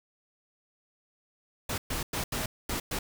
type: noise bursts at uneven times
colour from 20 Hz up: pink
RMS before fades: -32 dBFS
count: 6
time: 1.69-1.78 / 1.9-2.03 / 2.13-2.24 / 2.32-2.46 / 2.69-2.8 / 2.91-2.99 s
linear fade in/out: 5 ms
effects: none